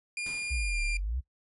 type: tone with pitch glide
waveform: 40% pulse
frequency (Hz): 2413 to 2391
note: D7 to D7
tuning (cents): +46 to +30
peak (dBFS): -31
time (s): 0.17-0.97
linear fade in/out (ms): 2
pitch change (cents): -16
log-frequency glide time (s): 0.66-0.8
type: noise with exponential decay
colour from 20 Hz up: pink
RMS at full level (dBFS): -45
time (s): 0.26-0.86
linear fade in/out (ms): 2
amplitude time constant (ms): 130
type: exponential two-way sweep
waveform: sine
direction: down then up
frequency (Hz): 69.3 to 33.86 to 69.3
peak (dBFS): -29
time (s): 0.5-1.21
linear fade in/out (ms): 20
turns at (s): 0.84
effects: noise-tail reverb RT60 0.1 s tail -17 dB re dry + resampled to 24000 Hz